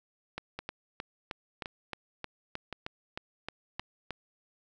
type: two click trains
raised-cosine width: 0.3 ms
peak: -20 / -21 dBFS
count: 13 / 4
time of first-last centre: 0.38-4.107 / 0.59-3.795 s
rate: 3.22 / 0.936 Hz
effects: none